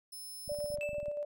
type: tone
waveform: 10% pulse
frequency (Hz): 5250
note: E8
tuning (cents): -8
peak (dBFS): -38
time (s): 0.12-0.76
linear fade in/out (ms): 10
type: clicks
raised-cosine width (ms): 5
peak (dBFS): -37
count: 12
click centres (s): 0.479 / 0.518 / 0.588 / 0.643 / 0.703 / 0.742 / 0.786 / 0.892 / 0.932 / 0.983 / 1.03 / 1.083
type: tone with tremolo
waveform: sine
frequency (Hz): 587.3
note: D5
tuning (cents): 0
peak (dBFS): -33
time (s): 0.49-1.25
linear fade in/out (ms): 5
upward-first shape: square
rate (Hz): 8.8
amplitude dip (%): 35
type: tone with exponential decay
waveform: triangle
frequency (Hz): 2637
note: E7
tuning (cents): 0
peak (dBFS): -34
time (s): 0.81-1.23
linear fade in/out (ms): 0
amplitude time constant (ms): 91
effects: none